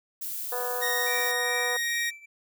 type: noise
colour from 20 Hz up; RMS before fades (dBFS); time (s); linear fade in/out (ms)
violet; -34; 0.21-1.32; 10
type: harmonic tone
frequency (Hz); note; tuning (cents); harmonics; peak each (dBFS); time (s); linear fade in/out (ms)
246.1; B3; -6; 2 / 3 / 4 / 5 / 6 / 7; -32 / -36 / -38 / -40 / -42 / -43; 0.52-1.77; 5
type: tone with pitch glide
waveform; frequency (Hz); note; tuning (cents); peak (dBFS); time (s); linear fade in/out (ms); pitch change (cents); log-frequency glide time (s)
sawtooth; 1864.7 to 1876.6; A#6 to A#6; 0 to +11; -23; 0.81-2.11; 20; +11; 1.28-1.9
type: tone with tremolo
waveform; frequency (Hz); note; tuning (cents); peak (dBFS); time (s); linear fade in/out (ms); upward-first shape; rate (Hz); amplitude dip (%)
triangle; 2330; D7; -14; -31; 1.06-2.26; 10; triangle; 2.4; 90
effects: none